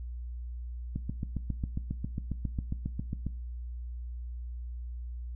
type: click train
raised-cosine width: 5 ms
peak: -20 dBFS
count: 18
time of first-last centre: 0.96-3.267 s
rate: 7.37 Hz
effects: noise-tail reverb RT60 0.4 s tail -18 dB re dry + added 60 Hz sine -36 dBFS peak until 5.35 s